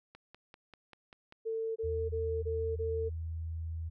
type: click train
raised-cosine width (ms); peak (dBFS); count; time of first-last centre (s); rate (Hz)
0.3; -35; 7; 0.15-1.324; 5.11
type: tone bursts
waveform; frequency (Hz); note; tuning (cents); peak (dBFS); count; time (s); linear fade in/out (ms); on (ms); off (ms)
sine; 448.2; A4; +32; -32; 5; 1.45-3.096; 20; 310; 24
type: tone with pitch glide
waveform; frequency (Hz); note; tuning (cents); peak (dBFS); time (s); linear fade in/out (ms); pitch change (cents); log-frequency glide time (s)
sine; 81 to 81.52; E2 to E2; -30 to -19; -35; 1.83-3.9; 20; +11; 2.34-3.24
effects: none